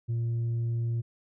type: tone with tanh clipping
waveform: sine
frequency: 116.54 Hz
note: A#2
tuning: in tune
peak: -27 dBFS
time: 0.08-1.02 s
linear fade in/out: 20 ms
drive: 2 dB
effects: none